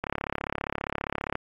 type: click train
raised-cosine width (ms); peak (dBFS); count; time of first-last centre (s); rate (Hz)
0.5; -13; 47; 0.04-1.354; 35
effects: AAC 32 kbps